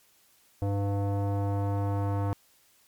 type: tone with low-pass filter sweep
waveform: square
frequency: 100.1 Hz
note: G2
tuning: 37 cents sharp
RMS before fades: -28 dBFS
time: 0.62-2.33 s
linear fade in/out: 0 ms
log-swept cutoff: 640 to 1000 Hz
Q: 1.8
effects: white hiss -63 dBFS RMS until 2.87 s + MP3 96 kbps